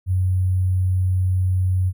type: tone with sample-and-hold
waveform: sine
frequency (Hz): 92.5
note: F#2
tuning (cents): 0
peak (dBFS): -16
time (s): 0.06-1.93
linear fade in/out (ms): 50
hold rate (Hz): 11025
effects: none